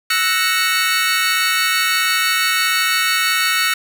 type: chord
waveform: 25% pulse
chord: F# dominant seventh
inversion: third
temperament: equal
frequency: 1318.5 / 1480 / 1864.7 / 2217 Hz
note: E6 / F#6 / A#6 / C#7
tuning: 0 / 0 / 0 / 0 cents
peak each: -17 dBFS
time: 0.1-3.74 s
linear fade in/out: 5 ms
effects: none